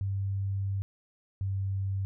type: tone pair in turn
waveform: sine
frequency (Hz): 98 / 97.15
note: G2 / G2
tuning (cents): 0 / -15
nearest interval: unison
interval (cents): 15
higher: first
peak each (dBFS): -28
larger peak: neither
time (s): 0.01-0.82 / 1.41-2.05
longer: first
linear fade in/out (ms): 0
effects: none